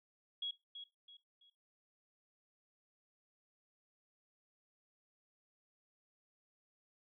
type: tone with echo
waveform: sine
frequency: 3322 Hz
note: G#7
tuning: in tune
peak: -37 dBFS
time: 0.42-0.51 s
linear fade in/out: 5 ms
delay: 330 ms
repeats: 3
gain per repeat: -9 dB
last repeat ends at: 1.5 s
effects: noise-tail reverb RT60 0.2 s tail -17 dB re dry